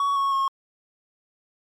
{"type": "tone with pitch steps", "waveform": "triangle", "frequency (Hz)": [1122, 1103.4, 1085], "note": ["C#6", "C#6", "C#6"], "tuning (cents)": [21, -8, -37], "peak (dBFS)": -18, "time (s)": [0, 0.48], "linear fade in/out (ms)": 2, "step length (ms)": 160, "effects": ["MP3 96 kbps"]}